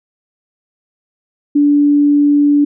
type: tone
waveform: sine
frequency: 290 Hz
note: D4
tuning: 22 cents flat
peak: -7 dBFS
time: 1.55-2.65 s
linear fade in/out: 10 ms
effects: none